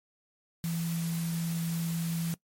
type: tone in noise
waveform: sine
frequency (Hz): 166.6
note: E3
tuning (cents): +19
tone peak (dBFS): -29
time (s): 0.64-2.34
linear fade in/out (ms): 0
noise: white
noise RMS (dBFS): -42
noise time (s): 0.64-2.34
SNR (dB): +10
effects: noise-tail reverb RT60 0.1 s tail -21 dB re dry + MP3 64 kbps